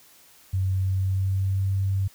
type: tone with pitch glide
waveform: sine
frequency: 94.7 to 96.91 Hz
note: F#2 to G2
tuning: +41 to -19 cents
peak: -21 dBFS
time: 0.53-2.08 s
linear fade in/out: 10 ms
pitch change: +40 cents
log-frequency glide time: 0.81-1.74 s
effects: white hiss -54 dBFS RMS until 2.14 s